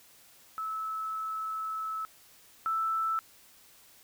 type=tone pair in turn; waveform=sine; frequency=1303 / 1321.2 Hz; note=E6 / E6; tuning=-20 / +4 cents; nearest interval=unison; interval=24 cents; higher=second; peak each=-32 / -27 dBFS; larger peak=second; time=0.58-2.05 / 2.66-3.19 s; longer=first; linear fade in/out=0 ms; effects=white hiss -58 dBFS RMS until 4.03 s